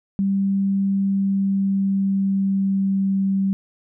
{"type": "tone with pitch glide", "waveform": "sine", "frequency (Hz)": [196, 194.2], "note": ["G3", "G3"], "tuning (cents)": [0, -16], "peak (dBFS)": -17, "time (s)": [0.19, 3.53], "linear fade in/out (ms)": 0, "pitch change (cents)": -16, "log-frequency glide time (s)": [0.99, 3.22], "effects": []}